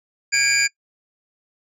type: tone cluster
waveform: sine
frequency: 1638 / 2278 / 2410 / 4800 / 7050 Hz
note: G#6 / C#7 / D7 / D8 / A8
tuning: -24 / +47 / +44 / +37 / +2 cents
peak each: -21 dBFS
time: 0.32-0.68 s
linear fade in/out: 20 ms
effects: noise-tail reverb RT60 0.1 s tail -21 dB re dry + tanh soft clip ceiling -9 dBFS